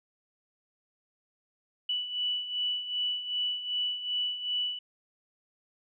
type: beating tone pair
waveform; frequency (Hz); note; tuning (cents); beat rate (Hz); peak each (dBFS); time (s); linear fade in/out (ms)
sine; 2960 / 2962.6; F#7 / F#7; 0 / +2; 2.6; -36 / -30; 1.89-4.79; 5
effects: none